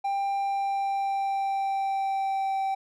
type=tone with pitch glide; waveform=triangle; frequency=792 to 775.7 Hz; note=G5 to G5; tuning=+18 to -18 cents; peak=-23 dBFS; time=0.04-2.75 s; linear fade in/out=10 ms; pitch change=-36 cents; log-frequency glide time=0.38-2.64 s; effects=none